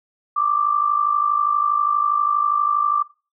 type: tone with amplitude modulation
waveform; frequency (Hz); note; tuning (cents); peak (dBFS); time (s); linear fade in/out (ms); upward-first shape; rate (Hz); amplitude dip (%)
sine; 1176; D6; +2; -13; 0.36-3.03; 10; sine; 52.4; 75
effects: noise-tail reverb RT60 0.3 s tail -18 dB re dry

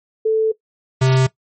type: tone pair in turn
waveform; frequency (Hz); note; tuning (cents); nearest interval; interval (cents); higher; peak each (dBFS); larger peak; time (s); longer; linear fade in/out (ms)
sine / square; 440 / 130.81; A4 / C3; 0 / 0; octave + major sixth; 2100; first; -12; neither; 0.25-0.52 / 1.01-1.27; first; 10
effects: noise-tail reverb RT60 0.1 s tail -18 dB re dry + MP3 32 kbps

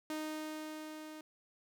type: tone with level ramp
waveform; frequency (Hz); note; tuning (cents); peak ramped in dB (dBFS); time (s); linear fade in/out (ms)
sawtooth; 309.5; D#4; -9; -33 to -43; 0.1-1.21; 2
effects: none

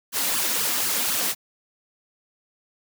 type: noise with flanger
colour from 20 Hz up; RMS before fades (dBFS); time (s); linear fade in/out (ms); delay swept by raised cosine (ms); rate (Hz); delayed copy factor
white; -24; 0.12-1.35; 50; 0.63 to 4.33; 4; +0.85
effects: high-pass 150 Hz 12 dB/octave

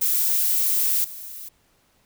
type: noise with level steps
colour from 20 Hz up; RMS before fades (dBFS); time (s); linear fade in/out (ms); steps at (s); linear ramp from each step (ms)
violet; -21 / -37; 0.01-1.49; 10; 1.04; 5
effects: pink hiss -63 dBFS RMS until 2.05 s

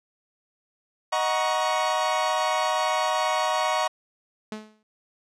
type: chord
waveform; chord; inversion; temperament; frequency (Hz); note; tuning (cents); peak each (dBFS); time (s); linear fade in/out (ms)
40% pulse; D# minor seventh; none; equal with one note detuned; 622.3 / 740 / 947.5 / 1108.7; D#5 / F#5 / A#5 / C#6; 0 / 0 / +28 / 0; -27; 1.12-3.88; 10
type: tone with exponential decay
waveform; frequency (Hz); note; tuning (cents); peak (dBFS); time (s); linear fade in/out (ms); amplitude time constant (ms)
sawtooth; 215.1; A3; -39; -26; 4.52-4.83; 2; 66
effects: low-pass 7000 Hz 12 dB/octave

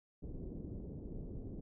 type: low-pass noise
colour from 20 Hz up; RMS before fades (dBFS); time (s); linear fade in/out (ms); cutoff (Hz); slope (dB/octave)
pink; -45; 0.22-1.61; 10; 410; 24
effects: none

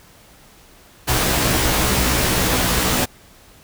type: noise with comb filter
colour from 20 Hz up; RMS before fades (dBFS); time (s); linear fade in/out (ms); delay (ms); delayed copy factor
pink; -18; 1.07-3.06; 20; 16; +0.9
effects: pink hiss -48 dBFS RMS until 3.63 s

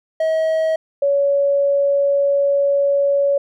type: tone pair in turn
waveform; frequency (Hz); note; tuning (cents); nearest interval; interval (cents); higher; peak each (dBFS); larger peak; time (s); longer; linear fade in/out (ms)
triangle / sine; 639 / 562.5; D#5 / C#5; +46 / +25; major second; 221; first; -13; neither; 0.2-0.76 / 1.02-3.38; second; 5
effects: none

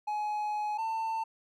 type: tone pair in turn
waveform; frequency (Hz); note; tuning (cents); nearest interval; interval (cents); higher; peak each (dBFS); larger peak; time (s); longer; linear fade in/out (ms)
triangle; 842 / 894.6; G#5 / A5; +24 / +28; minor second; 104; second; -28; neither; 0.07-0.78 / 0.78-1.24; first; 10
effects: none

